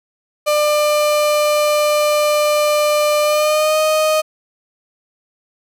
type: tone with pitch glide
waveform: 35% pulse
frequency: 597 to 621.3 Hz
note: D5 to D#5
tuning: +28 to -3 cents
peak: -11 dBFS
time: 0.46-4.22 s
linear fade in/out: 20 ms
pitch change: +69 cents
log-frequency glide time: 3.22-3.78 s
effects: none